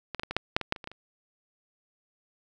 clicks, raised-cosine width 0.3 ms, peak -18 / -16 / -18 / -17 / -8 / -6 / -17 / -9 / -25 / -25 / -21 / -29 dBFS, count 12, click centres 0.147 / 0.196 / 0.234 / 0.31 / 0.366 / 0.565 / 0.613 / 0.724 / 0.762 / 0.842 / 0.874 / 0.916 s, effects none

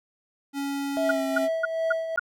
square tone with pitch glide, 279.5 to 270 Hz, C#4 to C#4, +14 to -45 cents, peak -28 dBFS, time 0.53-1.49 s, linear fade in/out 50 ms, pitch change -59 cents, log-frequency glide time 1.02-1.22 s
triangle tone with tremolo, 652 Hz, E5, 19 cents flat, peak -20 dBFS, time 0.97-2.16 s, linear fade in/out 0 ms, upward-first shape triangle, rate 2.5 Hz, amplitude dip 60%
sine tone bursts, 1427 Hz, F6, 37 cents sharp, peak -19 dBFS, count 5, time 1.09-2.195 s, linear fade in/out 5 ms, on 21 ms, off 250 ms
effects none

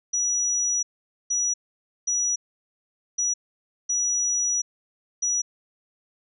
sine tone bursts at uneven times, 5850 Hz, F#8, 21 cents flat, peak -21 dBFS, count 6, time 0.13-0.83 / 1.3-1.54 / 2.07-2.36 / 3.18-3.34 / 3.89-4.62 / 5.22-5.42 s, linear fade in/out 10 ms, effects none

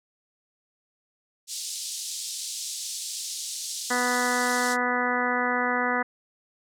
white band-pass noise, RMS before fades -34 dBFS, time 1.47-4.77 s, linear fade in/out 50 ms, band 3800 to 8700 Hz, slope 24 dB/octave
harmonic tone, 246.9 Hz, B3, in tune, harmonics 1 / 2 / 3 / 4 / 5 / 6 / 7 / 8, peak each -31 / -31 / -31 / -31 / -31 / -31 / -31 / -31 dBFS, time 3.9-6.03 s, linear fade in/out 10 ms
effects none

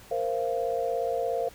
sine chord, Bb suspended second, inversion none, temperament equal with one note detuned, 466.2 / 523.3 / 688 Hz, Bb4 / C5 / F5, 0 / 0 / -26 cents, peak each -30 dBFS, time 0.11-1.49 s, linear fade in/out 5 ms, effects pink hiss -51 dBFS RMS until 1.54 s

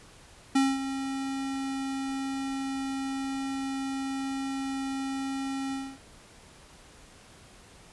square tone with ADSR envelope, 270.1 Hz, C#4, 45 cents flat, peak -20 dBFS, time 0.55-5.99 s, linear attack 8 ms, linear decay 220 ms, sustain -11 dB, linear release 260 ms, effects pink hiss -53 dBFS RMS until 7.92 s + resampled to 24000 Hz

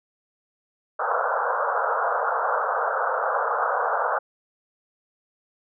white band-pass noise, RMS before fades -24 dBFS, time 0.99-4.19 s, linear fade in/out 10 ms, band 460 to 1500 Hz, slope 96 dB/octave, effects none

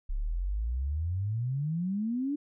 sine exponential sweep, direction up, 32.81 to 297.3 Hz, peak -28 dBFS, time 0.09-2.36 s, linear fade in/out 10 ms, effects none

